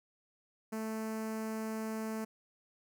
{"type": "tone with notch filter", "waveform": "sawtooth", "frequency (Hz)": 220, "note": "A3", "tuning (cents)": 0, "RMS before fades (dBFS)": -38, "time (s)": [0.72, 2.25], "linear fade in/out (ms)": 10, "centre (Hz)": 3500, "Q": 0.88, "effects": []}